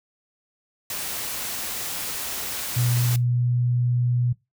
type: noise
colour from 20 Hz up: white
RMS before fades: -30 dBFS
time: 0.9-3.16 s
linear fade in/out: 2 ms
type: tone with pitch glide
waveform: sine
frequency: 121.6 to 122.3 Hz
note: B2 to B2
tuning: -26 to -16 cents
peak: -19 dBFS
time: 2.76-4.33 s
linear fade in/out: 10 ms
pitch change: +10 cents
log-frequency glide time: 3.05-3.52 s
effects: noise-tail reverb RT60 0.2 s tail -19 dB re dry